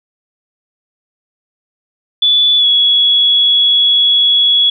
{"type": "tone with pitch glide", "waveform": "sine", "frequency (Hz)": [3461, 3364], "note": ["A7", "G#7"], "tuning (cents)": [-29, 22], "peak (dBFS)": -7, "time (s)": [2.22, 4.7], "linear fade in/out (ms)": 5, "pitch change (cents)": -49, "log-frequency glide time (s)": [2.58, 2.65], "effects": []}